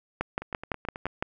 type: two click trains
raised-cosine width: 0.5 ms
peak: -12 / -22 dBFS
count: 7 / 7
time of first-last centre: 0.21-1.225 / 0.42-1.067 s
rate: 5.91 / 9.28 Hz
effects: none